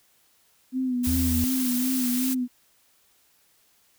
sine tone with vibrato, 252.9 Hz, B3, 41 cents sharp, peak -23 dBFS, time 0.72-2.48 s, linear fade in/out 50 ms, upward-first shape sine, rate 2.7 Hz, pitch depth 53 cents each way
blue noise, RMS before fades -30 dBFS, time 1.03-2.35 s, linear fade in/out 20 ms
triangle tone, 80.6 Hz, E2, 38 cents flat, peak -23 dBFS, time 1.07-1.44 s, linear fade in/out 0 ms
effects white hiss -63 dBFS RMS until 3.98 s

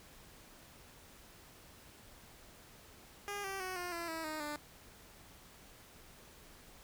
10% pulse tone with pitch steps, 406.4 / 388.5 / 371.4 / 355 / 339.4 / 324.4 / 310.1 / 296.5 Hz, G#4 / G4 / F#4 / F4 / F4 / E4 / D#4 / D4, -38 / -16 / +7 / +28 / -49 / -28 / -6 / +17 cents, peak -31 dBFS, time 3.28-4.56 s, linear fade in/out 0 ms, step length 160 ms, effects pink hiss -58 dBFS RMS until 6.83 s

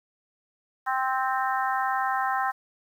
harmonic tone, 261.6 Hz, C4, in tune, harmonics 3 / 4 / 5 / 6 / 7, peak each -27 / -29 / -31 / -33 / -34 dBFS, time 0.86-2.52 s, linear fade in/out 20 ms, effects 9-bit

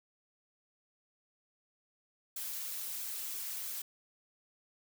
blue noise with flanger, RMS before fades -40 dBFS, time 2.36-3.82 s, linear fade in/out 5 ms, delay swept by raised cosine 1 to 4.7 ms, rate 3 Hz, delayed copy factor -0.55, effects none

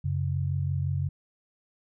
sine tone pair together, 92.5 / 138.27 Hz, F#2 / C#3, 0 / -4 cents, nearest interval perfect fifth, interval 696 cents, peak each -28 dBFS, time 0.04-1.09 s, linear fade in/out 10 ms, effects none

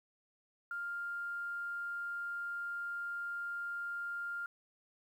sine tone with quantisation, 1400 Hz, F6, 4 cents sharp, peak -37 dBFS, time 0.71-4.46 s, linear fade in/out 2 ms, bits 11, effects none

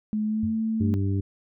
sine tone with pitch glide, 213.7 to 221.9 Hz, G#3 to A3, +50 to +15 cents, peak -23 dBFS, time 0.13-0.94 s, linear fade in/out 0 ms, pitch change +65 cents, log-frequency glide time 0.25-0.51 s
sine tone with exponential decay, 93 Hz, F#2, 9 cents sharp, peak -25 dBFS, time 0.43-0.63 s, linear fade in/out 5 ms, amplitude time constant 43 ms
harmonic tone, 98 Hz, G2, in tune, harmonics 1 / 2 / 3 / 4, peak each -23 / -32 / -31 / -37 dBFS, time 0.8-1.21 s, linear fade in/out 10 ms
effects none

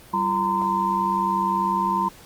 sine tone cluster, 193.5 / 341.8 / 924 / 1024 Hz, G3 / F4 / A#5 / C6, -22 / -37 / -16 / -38 cents, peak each -28 / -32 / -23 / -23 dBFS, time 0.13-2.09 s, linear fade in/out 10 ms, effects pink hiss -47 dBFS RMS until 2.25 s + Opus 32 kbps

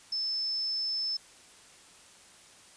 sine tone, 5260 Hz, E8, 5 cents flat, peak -29 dBFS, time 0.12-1.17 s, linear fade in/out 5 ms, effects white hiss -55 dBFS RMS until 2.76 s + resampled to 22050 Hz

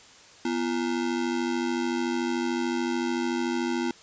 square ring-modulated tone, 293.7 Hz, D4, in tune, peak -23 dBFS, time 0.45-3.91 s, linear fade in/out 2 ms, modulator 46.8 Hz, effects white hiss -51 dBFS RMS until 4.02 s + resampled to 16000 Hz

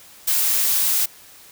blue noise, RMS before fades -19 dBFS, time 0.27-1.06 s, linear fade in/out 10 ms, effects white hiss -46 dBFS RMS until 1.51 s

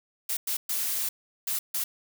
blue noise bursts at uneven times, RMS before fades -29 dBFS, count 5, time 0.29-0.37 / 0.47-0.57 / 0.69-1.09 / 1.47-1.59 / 1.74-1.84 s, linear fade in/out 5 ms, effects none

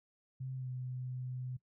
sine tone with pitch glide, 130.81 to 126.94 Hz, C3 to B2, 0 to +48 cents, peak -38 dBFS, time 0.4-1.57 s, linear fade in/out 10 ms, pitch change -52 cents, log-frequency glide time 0.55-0.69 s, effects noise-tail reverb RT60 0.1 s tail -18 dB re dry

